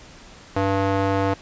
square tone with band-pass filter, 97.7 Hz, G2, 5 cents flat, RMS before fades -21 dBFS, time 0.56-1.34 s, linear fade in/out 5 ms, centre 690 Hz, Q 0.82, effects pink hiss -45 dBFS RMS until 1.41 s + resampled to 16000 Hz

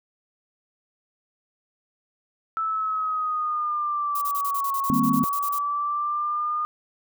sine linear two-way sweep, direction down then up, 1318.5 to 1100 to 1221 Hz, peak -23 dBFS, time 2.57-6.65 s, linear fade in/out 0 ms, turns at 4.78 s
violet noise bursts, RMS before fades -33 dBFS, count 15, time 4.15-5.588 s, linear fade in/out 5 ms, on 66 ms, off 32 ms
sine chord, C minor seventh, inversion first, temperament equal with one note detuned, 155.56 / 200.7 / 233.1 / 261.6 Hz, Eb3 / G3 / Bb3 / C4, 0 / +41 / 0 / 0 cents, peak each -29 / -27 / -23 / -23 dBFS, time 4.9-5.24 s, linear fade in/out 0 ms
effects none

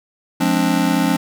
square chord, D half-diminished seventh, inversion first, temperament just, 176.2 / 211.4 / 264.3 / 293.7 Hz, F3 / Ab3 / C4 / D4, +16 / +31 / +18 / 0 cents, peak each -21 / -23 / -20 / -21 dBFS, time 0.4-1.17 s, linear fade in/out 10 ms, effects none

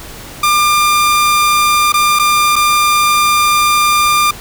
sawtooth tone with dropouts, 1197 Hz, D6, 33 cents sharp, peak -5 dBFS, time 0.43-4.31 s, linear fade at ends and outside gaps 5 ms, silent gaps 1.922-1.939 / 2.19-2.195 / 2.558-2.562 s, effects pink hiss -31 dBFS RMS until 4.4 s

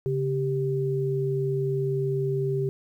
sine tone pair together, 138.59 / 392 Hz, C#3 / G4, 0 / 0 cents, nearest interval octave + tritone, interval 1800 cents, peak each -26 dBFS, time 0.06-2.69 s, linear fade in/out 0 ms, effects 10-bit

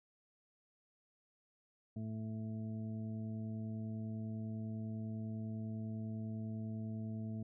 harmonic tone, 110 Hz, A2, in tune, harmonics 1 / 2 / 3 / 4 / 6, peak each -42 / -42 / -57 / -59 / -57 dBFS, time 1.96-7.43 s, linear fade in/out 5 ms, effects none

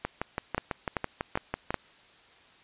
two click trains, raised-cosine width 0.5 ms, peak -12 / -14 dBFS, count 4 / 11, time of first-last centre 0.58-1.743 / 0.05-1.706 s, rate 2.58 / 6.04 Hz, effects white hiss -57 dBFS RMS until 2.63 s + resampled to 8000 Hz

